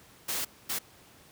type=noise bursts at uneven times; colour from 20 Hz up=white; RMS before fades=-32 dBFS; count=2; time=0.28-0.45 / 0.69-0.79 s; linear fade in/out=10 ms; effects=pink hiss -56 dBFS RMS until 1.31 s + high-pass 80 Hz 12 dB/octave